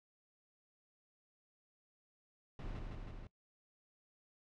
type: noise with echo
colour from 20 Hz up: brown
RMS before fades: -44 dBFS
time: 2.59-2.79 s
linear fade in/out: 2 ms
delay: 160 ms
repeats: 3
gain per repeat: -2 dB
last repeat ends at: 3.27 s
effects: noise-tail reverb RT60 0.1 s tail -21 dB re dry + low-pass 4000 Hz 12 dB/octave